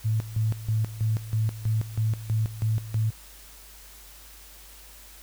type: tone with tremolo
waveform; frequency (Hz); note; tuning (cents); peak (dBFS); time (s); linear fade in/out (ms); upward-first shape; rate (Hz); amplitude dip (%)
sine; 110; A2; 0; -21; 0.04-3.11; 20; square; 3.1; 80
effects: added 50 Hz sine -50 dBFS peak until 5.22 s + white hiss -49 dBFS RMS until 5.22 s